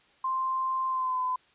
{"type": "tone with pitch glide", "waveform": "sine", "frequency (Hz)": [1046.5, 1013.8], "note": ["C6", "B5"], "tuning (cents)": [0, 45], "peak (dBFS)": -26, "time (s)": [0.24, 1.36], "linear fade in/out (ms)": 5, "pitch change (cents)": -55, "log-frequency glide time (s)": [0.88, 1.21], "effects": ["white hiss -62 dBFS RMS until 1.54 s", "resampled to 8000 Hz"]}